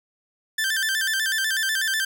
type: tone with vibrato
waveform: sawtooth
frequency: 1661.2 Hz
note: G#6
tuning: in tune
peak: -18 dBFS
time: 0.58-2.05 s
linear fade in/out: 5 ms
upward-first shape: square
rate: 8.1 Hz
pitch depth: 100 cents each way
effects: none